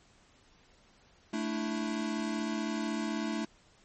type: chord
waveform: square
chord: A suspended fourth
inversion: none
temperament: equal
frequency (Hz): 220 / 293.7 / 329.6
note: A3 / D4 / E4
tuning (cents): 0 / 0 / 0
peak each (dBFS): -35 / -38 / -38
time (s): 1.33-3.45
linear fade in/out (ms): 5
effects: pink hiss -63 dBFS RMS until 3.84 s + MP3 32 kbps